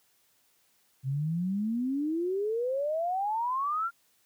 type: exponential sweep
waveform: sine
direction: up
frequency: 128.7 to 1409 Hz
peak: -27 dBFS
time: 1.03-3.91 s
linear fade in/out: 50 ms
effects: white hiss -68 dBFS RMS until 4.25 s + high-pass 60 Hz 12 dB/octave